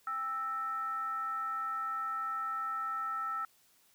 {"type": "tone with frequency modulation", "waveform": "sine", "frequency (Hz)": 1318.5, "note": "E6", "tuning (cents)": 0, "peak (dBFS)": -33, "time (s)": [0.07, 3.45], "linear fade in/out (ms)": 2, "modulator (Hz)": 524, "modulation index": 0.38, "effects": ["white hiss -67 dBFS RMS until 3.94 s"]}